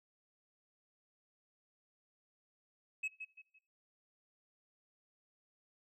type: tone with echo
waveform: sine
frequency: 2571 Hz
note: E7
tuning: 44 cents flat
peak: -32 dBFS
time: 3.03-3.08 s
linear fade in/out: 10 ms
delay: 170 ms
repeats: 3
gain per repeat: -10 dB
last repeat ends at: 3.59 s
effects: noise-tail reverb RT60 0.6 s tail -24 dB re dry + tanh soft clip ceiling -34 dBFS